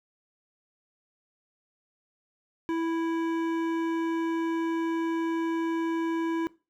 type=tone with hard clipping; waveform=sine; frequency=329.6 Hz; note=E4; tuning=in tune; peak=-28 dBFS; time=2.69-6.47 s; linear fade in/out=0 ms; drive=13 dB; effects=noise-tail reverb RT60 0.3 s tail -20 dB re dry